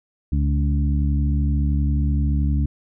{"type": "harmonic tone with a mistuned harmonic", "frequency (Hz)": 71.5, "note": "D2", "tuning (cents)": -46, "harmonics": [1, 2, 3, 4], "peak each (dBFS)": [-18, -24, -28, -30], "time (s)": [0.32, 2.66], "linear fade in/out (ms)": 5, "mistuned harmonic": 2, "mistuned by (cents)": 17, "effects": []}